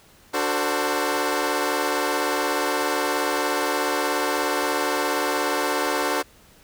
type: chord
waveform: 15% pulse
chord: D dominant seventh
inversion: none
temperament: equal with one note detuned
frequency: 293.7 / 370 / 449 / 523.3 Hz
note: D4 / F#4 / A4 / C5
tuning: 0 / 0 / +35 / 0 cents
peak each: -21 dBFS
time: 0.33-6.23 s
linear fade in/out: 20 ms
effects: pink hiss -53 dBFS RMS until 6.63 s